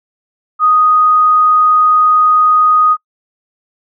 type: tone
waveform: sine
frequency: 1244.5 Hz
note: D#6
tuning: in tune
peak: -6 dBFS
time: 0.59-2.97 s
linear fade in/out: 50 ms
effects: noise-tail reverb RT60 0.1 s tail -26 dB re dry